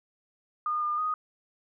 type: tone with pitch steps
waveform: sine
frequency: 1220 / 1207 / 1244 Hz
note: D#6 / D6 / D#6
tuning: -34 / +47 / -1 cents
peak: -26 dBFS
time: 0.66-1.14 s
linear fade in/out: 2 ms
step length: 160 ms
effects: none